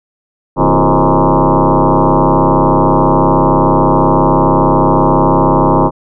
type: tone with frequency modulation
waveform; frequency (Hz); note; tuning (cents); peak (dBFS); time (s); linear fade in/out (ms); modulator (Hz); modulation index
sine; 329.6; E4; 0; -6; 0.56-5.91; 50; 99; 7.4
effects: none